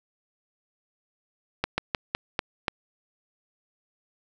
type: slowing click train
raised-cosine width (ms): 0.3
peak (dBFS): -8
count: 6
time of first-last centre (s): 1.64-2.682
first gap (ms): 140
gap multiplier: 1.2
effects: none